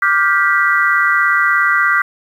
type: chord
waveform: sine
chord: G dominant seventh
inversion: second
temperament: just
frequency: 1176 / 1411.2 / 1568 / 1960 Hz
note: D6 / F6 / G6 / B6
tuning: +2 / +18 / 0 / -14 cents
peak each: -16 dBFS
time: 0.02-2.02 s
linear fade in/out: 5 ms
effects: 7-bit

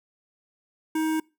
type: tone with notch filter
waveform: square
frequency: 315.8 Hz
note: D#4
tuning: 26 cents sharp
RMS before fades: -25 dBFS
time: 0.95-1.2 s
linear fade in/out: 5 ms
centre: 4200 Hz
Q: 0.98
effects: noise-tail reverb RT60 0.3 s tail -25 dB re dry

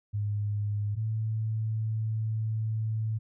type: tone pair in turn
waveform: sine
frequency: 103.6 / 109.99 Hz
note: G#2 / A2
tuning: -4 / 0 cents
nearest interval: minor second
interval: 104 cents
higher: second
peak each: -27 dBFS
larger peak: neither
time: 0.13-0.96 / 0.96-3.19 s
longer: second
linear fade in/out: 20 ms
effects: none

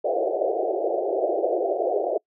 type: band-pass noise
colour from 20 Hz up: white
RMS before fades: -24 dBFS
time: 0.04-2.18 s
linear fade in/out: 10 ms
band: 340 to 730 Hz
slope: 96 dB/octave
effects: noise-tail reverb RT60 0.1 s tail -26 dB re dry

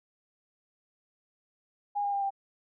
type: tone with pitch steps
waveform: sine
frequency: 818 / 808.1 / 798.4 / 788.8 Hz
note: G#5 / G#5 / G5 / G5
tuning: -26 / -48 / +32 / +11 cents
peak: -27 dBFS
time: 1.95-2.306 s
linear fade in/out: 20 ms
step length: 89 ms
effects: none

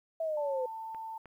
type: linear sweep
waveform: sine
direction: down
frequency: 659.3 to 499.3 Hz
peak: -30 dBFS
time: 0.2-0.66 s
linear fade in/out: 5 ms
type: tone with pitch glide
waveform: sine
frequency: 883 to 891.7 Hz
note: A5 to A5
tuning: +6 to +23 cents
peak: -38 dBFS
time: 0.37-1.18 s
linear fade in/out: 5 ms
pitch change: +17 cents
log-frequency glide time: 0.49-0.64 s
type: clicks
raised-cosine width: 0.5 ms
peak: -35 dBFS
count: 2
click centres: 0.947 / 1.257 s
effects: 11-bit

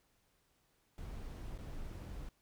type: noise with dropouts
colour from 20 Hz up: brown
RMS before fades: -45 dBFS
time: 0.98-2.29 s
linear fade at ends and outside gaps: 1 ms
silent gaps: 1.578-1.587 s
effects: pink hiss -75 dBFS RMS until 2.41 s

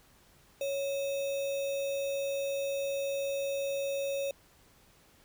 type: tone with sample-and-hold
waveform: sine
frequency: 554.4 Hz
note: C#5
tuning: in tune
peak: -30 dBFS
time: 0.61-4.31 s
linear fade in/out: 2 ms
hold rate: 3150 Hz
effects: pink hiss -62 dBFS RMS until 5.24 s

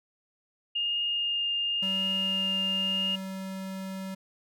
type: tone with vibrato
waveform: sine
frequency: 2828 Hz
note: F7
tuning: 21 cents sharp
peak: -26 dBFS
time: 0.75-3.16 s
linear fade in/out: 10 ms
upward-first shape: triangle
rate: 0.94 Hz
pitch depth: 9 cents each way
type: tone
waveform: square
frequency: 190.9 Hz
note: G3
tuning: 46 cents flat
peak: -35 dBFS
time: 1.82-4.15 s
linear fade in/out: 10 ms
effects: none

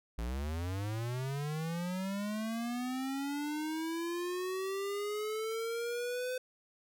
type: linear sweep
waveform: square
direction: up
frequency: 54 to 510 Hz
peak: -35 dBFS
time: 0.18-6.38 s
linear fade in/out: 5 ms
effects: none

